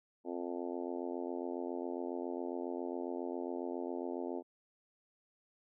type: harmonic tone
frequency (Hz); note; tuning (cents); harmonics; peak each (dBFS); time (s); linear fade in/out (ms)
87.31; F2; 0; 3 / 4 / 5 / 6 / 7 / 8 / 9 / 10; -42 / -41 / -44 / -49 / -47 / -50 / -53 / -52; 0.24-4.43; 50
effects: none